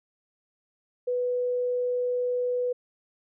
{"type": "tone", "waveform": "sine", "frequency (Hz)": 494.1, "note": "B4", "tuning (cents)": 1, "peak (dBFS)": -24, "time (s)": [1.07, 2.73], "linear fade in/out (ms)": 10, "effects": []}